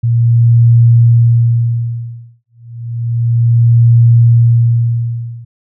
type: tone with tremolo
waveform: sine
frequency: 117.3 Hz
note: A#2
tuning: 11 cents sharp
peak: -3 dBFS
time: 0.03-5.45 s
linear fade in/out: 10 ms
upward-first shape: sine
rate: 0.31 Hz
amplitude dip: 100%
effects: none